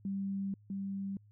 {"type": "tone pair in turn", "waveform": "sine", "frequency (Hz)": [196, 196], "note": ["G3", "G3"], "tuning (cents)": [0, 0], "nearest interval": "unison", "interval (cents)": 0, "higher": "neither", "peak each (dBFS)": [-33, -35], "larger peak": "first", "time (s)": [[0.05, 0.54], [0.7, 1.17]], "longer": "first", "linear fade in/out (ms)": 2, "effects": ["added 104 Hz sine -58 dBFS peak until 1.31 s"]}